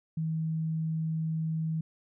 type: tone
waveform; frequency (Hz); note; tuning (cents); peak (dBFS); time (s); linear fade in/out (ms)
sine; 160; D#3; +49; -28; 0.17-1.81; 5
effects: none